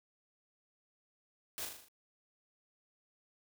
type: noise with echo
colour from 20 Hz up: white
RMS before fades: -41 dBFS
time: 1.58-1.65 s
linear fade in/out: 0 ms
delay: 39 ms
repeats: 6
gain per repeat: -4 dB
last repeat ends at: 1.884 s
effects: none